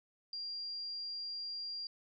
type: tone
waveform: sine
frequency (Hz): 4770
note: D8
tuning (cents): +26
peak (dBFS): -39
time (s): 0.33-1.87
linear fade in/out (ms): 2
effects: none